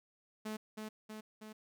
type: tone with echo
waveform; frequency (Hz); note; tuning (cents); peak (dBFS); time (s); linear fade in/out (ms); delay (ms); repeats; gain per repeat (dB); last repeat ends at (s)
sawtooth; 215.8; A3; -33; -35; 0.45-0.57; 10; 320; 3; -3; 1.53
effects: none